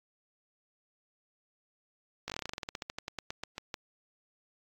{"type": "slowing click train", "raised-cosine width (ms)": 0.2, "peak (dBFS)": -19, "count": 23, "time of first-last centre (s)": [2.28, 3.742], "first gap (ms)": 18, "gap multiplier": 1.11, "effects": ["AAC 48 kbps"]}